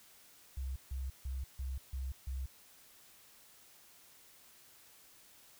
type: tone bursts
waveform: sine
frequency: 65.8 Hz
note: C2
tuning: 10 cents sharp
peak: -36 dBFS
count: 6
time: 0.57-2.46 s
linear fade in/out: 5 ms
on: 190 ms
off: 150 ms
effects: white hiss -61 dBFS RMS until 5.59 s